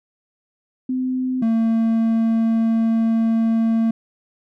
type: tone pair in turn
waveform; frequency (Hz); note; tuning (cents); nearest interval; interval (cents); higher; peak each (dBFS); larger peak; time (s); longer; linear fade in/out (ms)
sine / triangle; 256.4 / 226.1; C4 / A3; -35 / +47; major second; 218; first; -19 / -13; second; 0.89-1.42 / 1.42-3.91; second; 5
effects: none